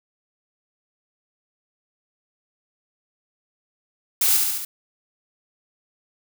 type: noise with echo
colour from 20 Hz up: blue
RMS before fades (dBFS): -19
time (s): 4.21-4.37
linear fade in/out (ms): 5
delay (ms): 70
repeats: 4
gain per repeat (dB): -3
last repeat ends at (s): 4.65
effects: none